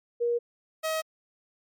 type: tone pair in turn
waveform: sine / sawtooth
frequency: 474.9 / 635.3 Hz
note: A#4 / D#5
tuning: +32 / +36 cents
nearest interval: perfect fourth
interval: 504 cents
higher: second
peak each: -23 dBFS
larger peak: neither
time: 0.2-0.39 / 0.83-1.02 s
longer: neither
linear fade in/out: 20 ms
effects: MP3 96 kbps